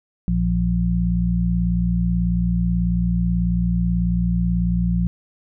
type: harmonic tone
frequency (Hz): 58.3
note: A#1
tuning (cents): +1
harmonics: 1 / 2 / 3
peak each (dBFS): -21 / -26 / -19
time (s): 0.28-5.07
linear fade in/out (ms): 0
effects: none